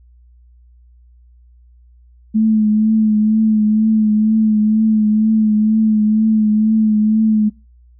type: tone with vibrato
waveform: sine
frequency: 216.2 Hz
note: A3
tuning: 30 cents flat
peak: -10 dBFS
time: 2.34-7.5 s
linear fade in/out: 20 ms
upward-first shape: triangle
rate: 2.1 Hz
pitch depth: 37 cents each way
effects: noise-tail reverb RT60 0.3 s tail -25 dB re dry + added 60 Hz sine -44 dBFS peak until 7.99 s